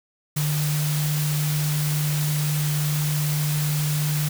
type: tone in noise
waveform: sine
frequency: 150 Hz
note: D3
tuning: 37 cents sharp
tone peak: -21 dBFS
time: 0.36-4.29 s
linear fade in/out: 10 ms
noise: white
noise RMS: -30 dBFS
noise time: 0.36-4.29 s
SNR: +6 dB
effects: none